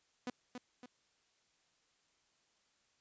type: tone with echo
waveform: sawtooth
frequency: 248.4 Hz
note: B3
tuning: 10 cents sharp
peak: -34 dBFS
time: 0.27-0.3 s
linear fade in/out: 2 ms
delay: 280 ms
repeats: 2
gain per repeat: -6 dB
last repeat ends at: 0.86 s
effects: white hiss -75 dBFS RMS until 3 s + resampled to 16000 Hz